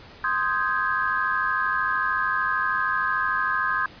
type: chord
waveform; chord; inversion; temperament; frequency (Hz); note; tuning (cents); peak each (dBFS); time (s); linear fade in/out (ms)
sine; Ab major seventh; first; equal; 1046.5 / 1244.5 / 1568 / 1661.2; C6 / Eb6 / G6 / Ab6; 0 / 0 / 0 / 0; -27; 0.24-3.86; 2
effects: pink hiss -46 dBFS RMS until 4 s + resampled to 11025 Hz